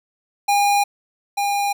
square tone pair in turn, 812 / 808.7 Hz, G#5 / G#5, -39 / -46 cents, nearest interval unison, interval 7 cents, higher first, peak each -15 / -19 dBFS, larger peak first, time 0.48-0.84 / 1.37-1.73 s, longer neither, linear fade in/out 10 ms, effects none

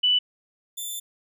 sine / 10% pulse tone pair in turn, 2976 / 3539 Hz, F#7 / A7, +9 / +9 cents, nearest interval minor third, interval 300 cents, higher second, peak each -17 / -23 dBFS, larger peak first, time 0.03-0.19 / 0.77-1 s, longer second, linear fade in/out 10 ms, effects none

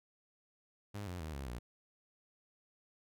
sawtooth tone with pitch steps, 102.4 / 89.66 / 78.51 / 68.74 / 60.19 Hz, G#2 / F2 / D#2 / C#2 / B1, -24 / +46 / +16 / -14 / -44 cents, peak -37 dBFS, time 0.94-1.59 s, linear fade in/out 10 ms, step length 130 ms, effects none

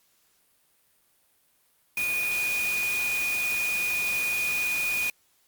sine tone in noise, 2461 Hz, D#7, 20 cents flat, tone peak -25 dBFS, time 1.97-5.1 s, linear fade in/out 2 ms, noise white, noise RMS -34 dBFS, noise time 1.97-5.1 s, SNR +6 dB, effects white hiss -66 dBFS RMS until 5.47 s + Opus 48 kbps

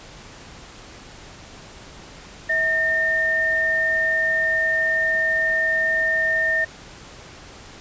sine tone pair together, 644.6 / 1818 Hz, E5 / A#6, -39 / -44 cents, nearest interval octave + tritone, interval 1795 cents, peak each -27 / -18 dBFS, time 2.49-6.65 s, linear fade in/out 10 ms, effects pink hiss -42 dBFS RMS until 7.8 s + resampled to 16000 Hz

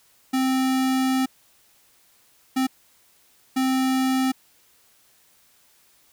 square tone bursts at uneven times, 261.6 Hz, C4, in tune, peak -20 dBFS, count 3, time 0.33-1.26 / 2.56-2.67 / 3.56-4.32 s, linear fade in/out 10 ms, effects white hiss -59 dBFS RMS until 6.12 s

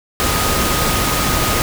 sine tone in noise, 1248 Hz, D#6, 5 cents sharp, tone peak -23 dBFS, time 0.2-1.62 s, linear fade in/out 0 ms, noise pink, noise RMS -17 dBFS, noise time 0.2-1.62 s, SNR -9 dB, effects none

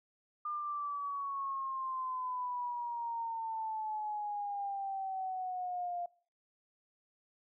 sine exponential sweep, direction down, 1208 to 697 Hz, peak -35 dBFS, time 0.45-6.06 s, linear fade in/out 5 ms, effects noise-tail reverb RT60 0.5 s tail -23 dB re dry

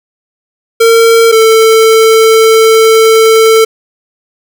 square tone pair in turn, 457.1 / 445.1 Hz, A#4 / A4, -34 / +20 cents, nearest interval unison, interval 46 cents, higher first, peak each -3 dBFS, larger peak neither, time 0.8-1.32 / 1.32-3.65 s, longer second, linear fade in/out 10 ms, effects none

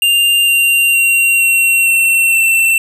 square tone with pitch steps, 2794 / 2773 / 2752 / 2732 / 2711 / 2691 Hz, F7 / F7 / F7 / F7 / E7 / E7, 0 / -13 / -26 / -39 / +48 / +35 cents, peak -9 dBFS, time 0.02-2.78 s, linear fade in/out 2 ms, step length 460 ms, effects none

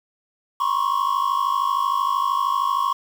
triangle tone cluster, 972 / 1065 / 1118 Hz, B5 / C6 / C#6, -28 / +30 / +14 cents, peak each -25 / -20 / -21 dBFS, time 0.6-2.93 s, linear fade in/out 5 ms, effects 7-bit

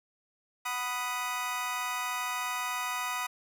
25% pulse chord, B major, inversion second, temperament equal, 740 / 987.8 / 1244.5 Hz, F#5 / B5 / D#6, 0 / 0 / 0 cents, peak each -36 / -31 / -31 dBFS, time 0.65-3.27 s, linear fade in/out 10 ms, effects none

